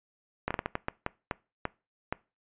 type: slowing click train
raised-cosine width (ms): 0.5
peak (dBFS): -14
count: 11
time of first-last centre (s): 0.48-2.125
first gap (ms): 26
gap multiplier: 1.38
effects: noise-tail reverb RT60 0.3 s tail -22 dB re dry + resampled to 8000 Hz